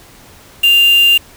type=tone with quantisation; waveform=sine; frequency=2794 Hz; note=F7; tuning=in tune; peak=-6 dBFS; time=0.63-1.18 s; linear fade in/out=10 ms; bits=3; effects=pink hiss -41 dBFS RMS until 1.36 s